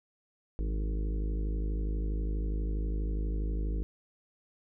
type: harmonic tone with a mistuned harmonic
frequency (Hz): 52.3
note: G#1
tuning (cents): +13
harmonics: 1 / 2 / 3 / 4 / 5 / 6 / 7 / 8 / 9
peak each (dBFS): -29 / -46 / -43 / -47 / -49 / -44 / -50 / -49 / -51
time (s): 0.59-3.83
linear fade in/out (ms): 0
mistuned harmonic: 3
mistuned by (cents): +50
effects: none